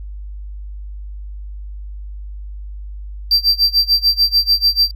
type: tone with tremolo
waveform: triangle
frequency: 4699 Hz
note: D8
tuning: in tune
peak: -7 dBFS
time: 3.31-4.91 s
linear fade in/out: 2 ms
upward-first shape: sine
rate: 6.8 Hz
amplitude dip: 95%
effects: added 50 Hz sine -27 dBFS peak until 4.95 s